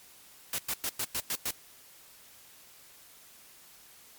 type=noise bursts; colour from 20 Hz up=white; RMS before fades=-32 dBFS; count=7; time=0.53-1.508 s; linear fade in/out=2 ms; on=54 ms; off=100 ms; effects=white hiss -55 dBFS RMS until 4.18 s + MP3 96 kbps